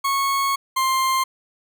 40% pulse tone pair in turn, 1100 / 1053.4 Hz, C#6 / C6, -14 / +11 cents, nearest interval minor second, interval 75 cents, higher first, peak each -18 / -17 dBFS, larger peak second, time 0.04-0.56 / 0.76-1.24 s, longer first, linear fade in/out 10 ms, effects none

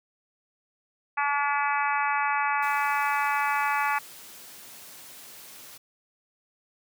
harmonic tone, 286.5 Hz, D4, 43 cents flat, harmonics 3 / 4 / 5 / 6 / 7 / 8 / 9, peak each -27 / -29 / -31 / -33 / -34 / -35 / -36 dBFS, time 1.17-3.99 s, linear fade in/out 10 ms
white high-pass noise, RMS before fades -46 dBFS, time 2.62-5.78 s, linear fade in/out 10 ms, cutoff 110 Hz, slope 12 dB/octave
effects none

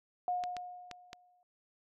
sine tone with exponential decay, 719 Hz, F#5, 50 cents flat, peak -29 dBFS, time 0.28-1.43 s, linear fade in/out 1 ms, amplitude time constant 250 ms
clicks, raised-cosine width 0.2 ms, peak -25 dBFS, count 4, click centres 0.438 / 0.567 / 0.913 / 1.131 s
effects none

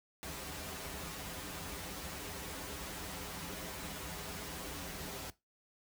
pink noise with comb filter, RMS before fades -43 dBFS, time 0.23-5.3 s, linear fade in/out 0 ms, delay 8.6 ms, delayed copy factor -0.85, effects noise-tail reverb RT60 0.2 s tail -18 dB re dry + high-pass 60 Hz 12 dB/octave

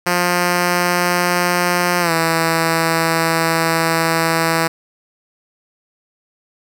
5% pulse tone with pitch glide, 176.8 to 164.01 Hz, F3 to E3, +22 to -8 cents, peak -3 dBFS, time 0.06-4.68 s, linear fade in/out 10 ms, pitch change -130 cents, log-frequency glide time 2-2.12 s, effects none

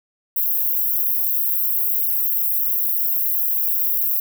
white high-pass noise, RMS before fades -20 dBFS, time 0.36-4.2 s, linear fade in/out 5 ms, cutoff 12000 Hz, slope 96 dB/octave, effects none

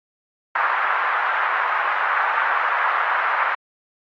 pink band-pass noise, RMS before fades -21 dBFS, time 0.55-3.55 s, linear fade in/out 5 ms, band 950 to 1700 Hz, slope 24 dB/octave, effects AAC 32 kbps

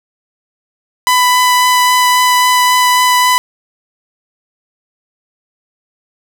sawtooth tone with vibrato, 997 Hz, B5, 16 cents sharp, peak -4 dBFS, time 1.07-3.38 s, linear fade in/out 0 ms, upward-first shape triangle, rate 3.7 Hz, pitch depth 9 cents each way, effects none

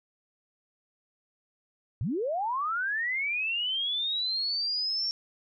sine linear sweep, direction up, 88.1 to 5510 Hz, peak -27 dBFS, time 2.01-5.11 s, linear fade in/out 0 ms, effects none

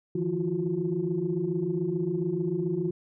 sine tone cluster, 155.2 / 170.7 / 337.2 / 364.2 Hz, D#3 / F3 / E4 / F#4, -4 / -39 / +39 / -27 cents, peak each -34 / -30 / -32 / -29 dBFS, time 0.15-2.91 s, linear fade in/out 5 ms, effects tanh soft clip ceiling -16 dBFS

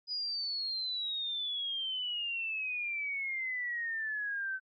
sine exponential sweep, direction down, 4978 to 1524 Hz, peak -33 dBFS, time 0.07-4.6 s, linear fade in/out 50 ms, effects AAC 64 kbps

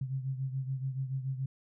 sine beating tone pair, 131.7 / 138.7 Hz, C3 / C#3, +12 / +1 cents, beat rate 7 Hz, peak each -33 / -39 dBFS, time 0.01-1.46 s, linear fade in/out 5 ms, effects none

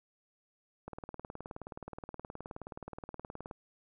click train, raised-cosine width 1 ms, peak -28 dBFS, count 51, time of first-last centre 0.88-3.512 s, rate 19 Hz, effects none

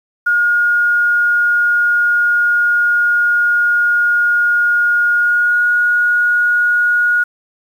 sine tone with pitch glide, 1430 to 1444.1 Hz, F6 to F#6, +41 to -42 cents, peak -10 dBFS, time 0.26-7.24 s, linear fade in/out 10 ms, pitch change +17 cents, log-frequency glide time 5.15-5.65 s, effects 7-bit

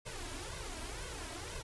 pink noise with flanger, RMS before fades -43 dBFS, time 0.05-1.63 s, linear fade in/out 20 ms, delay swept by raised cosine 1.9 to 3.1 ms, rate 2 Hz, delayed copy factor +0.85, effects resampled to 24000 Hz

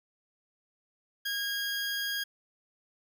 20% pulse tone, 1632 Hz, G#6, 31 cents flat, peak -26 dBFS, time 1.25-2.24 s, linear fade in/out 10 ms, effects none

